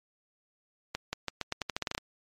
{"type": "accelerating click train", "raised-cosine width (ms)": 0.2, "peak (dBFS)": -14, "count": 13, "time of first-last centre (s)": [0.95, 1.979], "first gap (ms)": 180, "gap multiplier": 0.85, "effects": ["MP3 64 kbps"]}